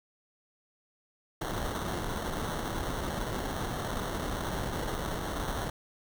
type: noise with sample-and-hold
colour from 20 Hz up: pink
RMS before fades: -34 dBFS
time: 1.41-5.7 s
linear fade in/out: 5 ms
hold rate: 2450 Hz
effects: none